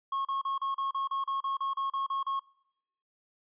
triangle tone bursts, 1090 Hz, C#6, 29 cents flat, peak -27 dBFS, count 14, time 0.12-2.395 s, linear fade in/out 5 ms, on 130 ms, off 35 ms, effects noise-tail reverb RT60 0.8 s tail -23 dB re dry + resampled to 8000 Hz

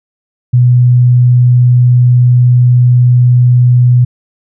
sine tone, 123.47 Hz, B2, in tune, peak -3 dBFS, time 0.53-4.05 s, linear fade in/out 10 ms, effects none

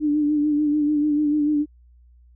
sine tone with vibrato, 297.6 Hz, D4, 23 cents sharp, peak -17 dBFS, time 0-1.66 s, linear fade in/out 50 ms, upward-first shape sine, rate 6.8 Hz, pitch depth 38 cents each way, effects added 60 Hz sine -49 dBFS peak until 2.35 s

